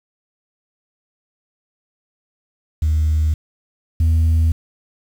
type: tone pair in turn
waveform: sine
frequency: 77.78 / 81.11 Hz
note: D#2 / E2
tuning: 0 / -27 cents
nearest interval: minor second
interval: 73 cents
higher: second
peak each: -12 / -9 dBFS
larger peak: second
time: 2.82-3.34 / 4-4.52 s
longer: neither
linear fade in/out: 5 ms
effects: tanh soft clip ceiling -11 dBFS + 7-bit